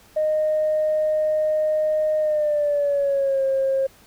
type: tone with pitch glide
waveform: sine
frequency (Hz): 617 to 537.1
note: D#5 to C5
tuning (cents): -15 to +45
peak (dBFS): -17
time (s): 0.16-3.87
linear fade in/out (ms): 10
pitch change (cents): -240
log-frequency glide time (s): 2.2-3.43
effects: tanh soft clip ceiling -13 dBFS + pink hiss -52 dBFS RMS until 4.06 s